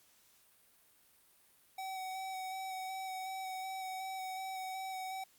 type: tone with vibrato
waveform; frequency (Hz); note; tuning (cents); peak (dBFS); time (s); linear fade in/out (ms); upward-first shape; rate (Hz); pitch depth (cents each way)
square; 758; F#5; +42; -40; 1.78-5.24; 5; square; 2.7; 12
effects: white hiss -67 dBFS RMS until 5.38 s + Opus 48 kbps